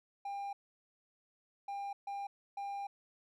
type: tone bursts at uneven times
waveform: triangle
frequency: 800 Hz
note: G5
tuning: 35 cents sharp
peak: -36 dBFS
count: 4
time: 0.25-0.53 / 1.68-1.93 / 2.07-2.27 / 2.57-2.87 s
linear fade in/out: 5 ms
effects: none